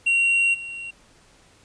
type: tone with level steps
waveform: triangle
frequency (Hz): 2749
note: F7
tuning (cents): -28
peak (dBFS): -15 / -30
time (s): 0.06-0.91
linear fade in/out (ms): 10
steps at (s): 0.53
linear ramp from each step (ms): 20
effects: pink hiss -55 dBFS RMS until 1.64 s + resampled to 22050 Hz